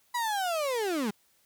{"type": "linear sweep", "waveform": "35% pulse", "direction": "down", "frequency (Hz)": [987.8, 191.7], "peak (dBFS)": -26, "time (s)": [0.14, 1.11], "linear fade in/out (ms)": 10, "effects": ["white hiss -67 dBFS RMS until 1.45 s"]}